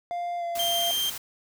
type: tone with pitch glide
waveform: triangle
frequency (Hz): 698.5 to 686.1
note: F5 to F5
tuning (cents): 0 to -31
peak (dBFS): -26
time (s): 0.11-0.91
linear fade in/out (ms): 0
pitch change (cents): -31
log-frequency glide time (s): 0.38-0.44
type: noise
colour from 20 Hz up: white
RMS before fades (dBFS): -36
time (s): 0.55-1.18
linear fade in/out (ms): 5
type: tone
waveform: 40% pulse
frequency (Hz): 3166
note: G7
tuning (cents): +17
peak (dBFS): -24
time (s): 0.59-1.1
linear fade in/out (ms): 5
effects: none